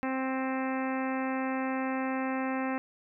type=harmonic tone; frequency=262.8 Hz; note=C4; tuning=8 cents sharp; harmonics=1 / 2 / 3 / 4 / 5 / 6 / 7 / 8 / 9 / 10; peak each=-31 / -37 / -37 / -40 / -43 / -44 / -42 / -45 / -49 / -46 dBFS; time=0.03-2.78 s; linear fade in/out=0 ms; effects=none